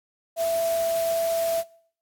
sine tone in noise, 665 Hz, E5, 15 cents sharp, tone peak -21 dBFS, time 0.36-1.64 s, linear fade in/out 50 ms, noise white, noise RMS -36 dBFS, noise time 0.36-1.64 s, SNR +12 dB, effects noise-tail reverb RT60 0.6 s tail -23 dB re dry + AAC 64 kbps

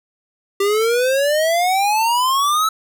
square exponential sweep, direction up, 392 to 1318.5 Hz, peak -15 dBFS, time 0.6-2.69 s, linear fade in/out 5 ms, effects none

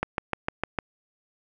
click train, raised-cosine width 0.5 ms, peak -10 dBFS, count 6, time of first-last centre 0.03-0.788 s, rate 6.6 Hz, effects none

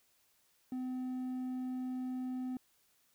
sine tone with hard clipping, 254.8 Hz, C4, 46 cents flat, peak -37 dBFS, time 0.72-2.57 s, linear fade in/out 2 ms, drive 3 dB, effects white hiss -72 dBFS RMS until 3.14 s

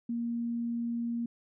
sine tone, 234.8 Hz, A#3, 13 cents sharp, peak -30 dBFS, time 0.09-1.26 s, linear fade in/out 5 ms, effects none

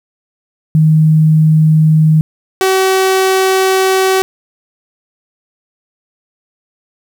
sine / sawtooth tone pair in turn, 156.5 / 379.8 Hz, D#3 / F#4, +10 / +45 cents, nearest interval octave + minor third, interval 1535 cents, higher second, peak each -5 dBFS, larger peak neither, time 0.75-2.21 / 2.61-4.22 s, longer second, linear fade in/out 0 ms, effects 7-bit

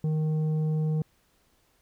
triangle tone with tanh clipping, 155.56 Hz, D#3, in tune, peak -25 dBFS, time 0.04-1.02 s, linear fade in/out 2 ms, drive 11 dB, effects pink hiss -67 dBFS RMS until 1.81 s

